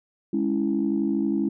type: chord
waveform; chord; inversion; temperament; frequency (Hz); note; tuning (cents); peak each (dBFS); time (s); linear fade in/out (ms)
sine; C# minor; second; equal; 207.7 / 277.2 / 329.6; G#3 / C#4 / E4; 0 / 0 / 0; -25; 0.33-1.49; 5
effects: tanh soft clip ceiling -13 dBFS